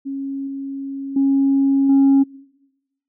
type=tone with level steps; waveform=sine; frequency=273.9 Hz; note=C#4; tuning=21 cents flat; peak=-23 / -25 / -12 / -8 dBFS; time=0.05-2.24 s; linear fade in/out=20 ms; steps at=0.47 / 1.16 / 1.89 s; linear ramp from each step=5 ms; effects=noise-tail reverb RT60 1.0 s tail -24 dB re dry + tanh soft clip ceiling -8 dBFS